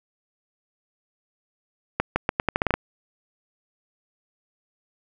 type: accelerating click train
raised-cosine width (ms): 0.5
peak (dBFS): -5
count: 10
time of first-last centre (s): 2-2.74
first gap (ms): 160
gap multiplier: 0.82
effects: none